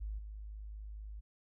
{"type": "tone with level steps", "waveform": "sine", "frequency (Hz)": 52.2, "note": "G#1", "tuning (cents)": 10, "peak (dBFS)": [-37, -43], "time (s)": [0, 1.21], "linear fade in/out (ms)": 20, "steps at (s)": 0.18, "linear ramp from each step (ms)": 10, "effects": []}